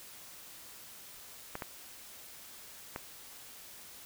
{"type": "clicks", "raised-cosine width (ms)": 0.5, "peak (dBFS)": -22, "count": 3, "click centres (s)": [1.554, 1.622, 2.961], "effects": ["white hiss -51 dBFS RMS until 4.05 s"]}